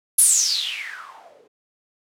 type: noise with low-pass filter sweep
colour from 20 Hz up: violet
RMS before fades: -22 dBFS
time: 0.18-1.48 s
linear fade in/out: 10 ms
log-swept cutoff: 11000 to 400 Hz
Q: 9.3
effects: none